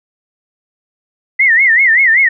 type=tone with vibrato; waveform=sine; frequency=1975.5 Hz; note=B6; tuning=in tune; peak=-6 dBFS; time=1.39-2.29 s; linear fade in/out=10 ms; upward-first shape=sine; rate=5.2 Hz; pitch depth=180 cents each way; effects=none